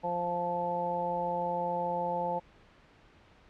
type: harmonic tone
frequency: 174.61 Hz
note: F3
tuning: in tune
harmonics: 1 / 2 / 3 / 4 / 5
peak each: -40 / -44 / -34 / -38 / -32 dBFS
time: 0.03-2.4 s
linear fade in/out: 20 ms
effects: pink hiss -59 dBFS RMS until 3.49 s + low-pass 3000 Hz 12 dB/octave